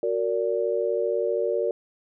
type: chord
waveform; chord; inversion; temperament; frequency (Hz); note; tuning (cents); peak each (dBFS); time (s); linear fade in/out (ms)
sine; Gb augmented; none; just; 370 / 462.5 / 578.1; Gb4 / Bb4 / D5; 0 / -14 / -27; -28 / -25 / -27; 0.03-1.71; 2
effects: none